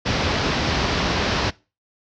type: low-pass noise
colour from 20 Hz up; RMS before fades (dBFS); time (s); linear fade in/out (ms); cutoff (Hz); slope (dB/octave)
pink; -21; 0.05-1.51; 20; 5600; 48
effects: noise-tail reverb RT60 0.3 s tail -22 dB re dry + high-pass 60 Hz 12 dB/octave